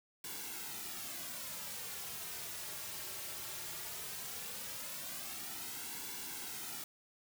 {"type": "noise with flanger", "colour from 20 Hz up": "white", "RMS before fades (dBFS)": -44, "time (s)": [0.24, 6.84], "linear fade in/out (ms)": 2, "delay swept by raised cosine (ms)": [1.6, 4.1], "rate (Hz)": 0.17, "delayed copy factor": -0.65, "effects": []}